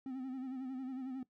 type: tone with vibrato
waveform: triangle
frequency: 260.6 Hz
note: C4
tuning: 7 cents flat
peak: -37 dBFS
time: 0.06-1.23 s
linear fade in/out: 2 ms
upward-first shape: sine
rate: 11 Hz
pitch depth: 60 cents each way
effects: noise-tail reverb RT60 0.1 s tail -18 dB re dry